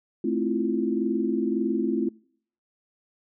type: chord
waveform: sine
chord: F major seventh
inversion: first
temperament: just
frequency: 218.3 / 261.9 / 327.4 / 349.2 Hz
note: A3 / C4 / E4 / F4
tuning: -13 / +2 / -12 / 0 cents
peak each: -28 dBFS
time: 0.24-2.09 s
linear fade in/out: 5 ms
effects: noise-tail reverb RT60 0.6 s tail -25 dB re dry